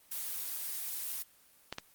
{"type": "noise", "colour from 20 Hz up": "blue", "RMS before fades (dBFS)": -38, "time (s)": [0.11, 1.23], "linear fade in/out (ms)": 10}
{"type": "clicks", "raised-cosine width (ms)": 0.2, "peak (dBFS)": -19, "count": 2, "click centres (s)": [1.726, 1.784]}
{"effects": ["white hiss -63 dBFS RMS until 1.94 s", "Opus 24 kbps"]}